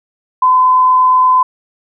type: tone with frequency modulation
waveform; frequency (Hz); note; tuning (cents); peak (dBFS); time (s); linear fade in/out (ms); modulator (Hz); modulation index
sine; 1018; C6; -48; -6; 0.42-1.43; 5; 28.4; 0.26
effects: none